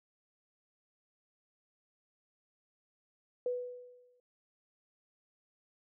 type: tone with exponential decay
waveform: sine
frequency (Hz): 493.9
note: B4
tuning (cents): 0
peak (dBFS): -29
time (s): 3.46-4.2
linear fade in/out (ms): 2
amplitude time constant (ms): 160
effects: none